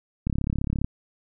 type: click train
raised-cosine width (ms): 5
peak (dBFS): -13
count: 21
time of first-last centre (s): 0.27-0.845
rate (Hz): 34.8
effects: none